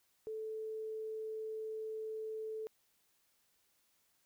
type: tone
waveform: sine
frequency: 437.8 Hz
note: A4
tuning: 9 cents flat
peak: -39 dBFS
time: 0.27-2.67 s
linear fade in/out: 0 ms
effects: white hiss -75 dBFS RMS until 4.25 s